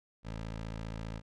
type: tone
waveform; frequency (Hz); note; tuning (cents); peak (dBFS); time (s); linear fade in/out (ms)
15% pulse; 55; A1; 0; -32; 0.23-1.22; 50
effects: low-pass 6000 Hz 12 dB/octave